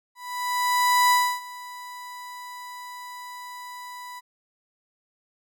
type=tone with ADSR envelope; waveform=35% pulse; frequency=987.8 Hz; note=B5; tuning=in tune; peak=-14 dBFS; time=0.15-4.21 s; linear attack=960 ms; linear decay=290 ms; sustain=-21 dB; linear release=28 ms; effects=none